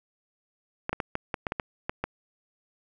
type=clicks; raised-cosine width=0.5 ms; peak=-13 dBFS; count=10; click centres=0.894 / 0.93 / 1.002 / 1.154 / 1.342 / 1.468 / 1.521 / 1.598 / 1.895 / 2.04 s; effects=none